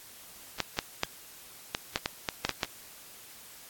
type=clicks; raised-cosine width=0.2 ms; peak=-10 dBFS; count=10; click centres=0.603 / 0.789 / 1.034 / 1.749 / 1.959 / 2.059 / 2.288 / 2.45 / 2.493 / 2.632 s; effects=white hiss -50 dBFS RMS until 3.69 s + AAC 64 kbps